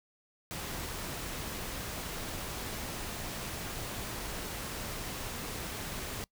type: noise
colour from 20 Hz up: pink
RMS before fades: -39 dBFS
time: 0.51-6.24 s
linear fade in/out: 0 ms
effects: noise-tail reverb RT60 0.1 s tail -24 dB re dry